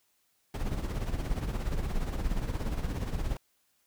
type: noise with tremolo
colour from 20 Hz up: brown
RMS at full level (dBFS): -29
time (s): 0.54-3.37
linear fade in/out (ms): 2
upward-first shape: sine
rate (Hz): 17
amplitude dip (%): 60
effects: white hiss -72 dBFS RMS until 3.86 s